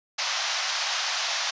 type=band-pass noise; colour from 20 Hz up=white; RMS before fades=-28 dBFS; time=0.18-1.51 s; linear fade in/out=10 ms; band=630 to 6200 Hz; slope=48 dB/octave; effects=resampled to 16000 Hz